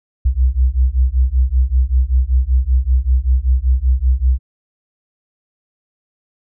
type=beating tone pair; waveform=sine; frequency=61.2 / 66.4 Hz; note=B1 / C2; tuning=-15 / +26 cents; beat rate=5.2 Hz; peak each=-14 dBFS; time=0.25-4.39 s; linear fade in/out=10 ms; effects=none